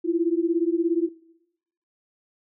sine beating tone pair, 329.6 / 346.6 Hz, E4 / F4, 0 / -13 cents, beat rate 17 Hz, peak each -23 / -23 dBFS, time 0.04-1.09 s, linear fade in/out 20 ms, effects noise-tail reverb RT60 0.8 s tail -19 dB re dry

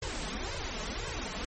pink noise with flanger, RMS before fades -36 dBFS, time 0.02-1.45 s, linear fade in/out 5 ms, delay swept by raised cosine 1.9 to 4.7 ms, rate 1.9 Hz, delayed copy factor +1, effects MP3 32 kbps

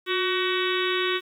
harmonic tone with a mistuned harmonic, 376.2 Hz, F#4, 29 cents sharp, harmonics 1 / 3 / 4 / 5 / 6 / 7 / 8 / 9 / 10, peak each -26 / -31 / -32 / -32 / -34 / -34 / -34 / -33 / -33 dBFS, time 0.06-1.21 s, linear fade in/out 50 ms, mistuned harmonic 1, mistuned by -60 cents, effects 9-bit

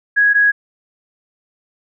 sine tone pair in turn, 1661.2 / 1661.2 Hz, G#6 / G#6, 0 / 0 cents, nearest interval unison, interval 0 cents, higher neither, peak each -9 dBFS, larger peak neither, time 0.16-0.34 / 0.34-0.52 s, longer neither, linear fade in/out 20 ms, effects none

